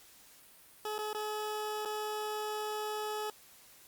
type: tone with dropouts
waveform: 20% pulse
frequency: 425.7 Hz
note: G#4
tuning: 43 cents sharp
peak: -30 dBFS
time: 0.85-3.3 s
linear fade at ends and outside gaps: 2 ms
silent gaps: 0.982-0.988 / 1.131-1.147 / 1.851-1.856 s
effects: white hiss -58 dBFS RMS until 3.87 s + Opus 48 kbps